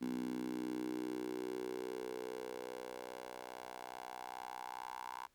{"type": "tone with high-pass filter sweep", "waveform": "10% pulse", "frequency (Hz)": 62.4, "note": "B1", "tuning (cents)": 19, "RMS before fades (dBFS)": -44, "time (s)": [0.01, 5.27], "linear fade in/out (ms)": 10, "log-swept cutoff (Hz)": [250, 960], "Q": 4.7, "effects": ["pink hiss -75 dBFS RMS until 5.34 s"]}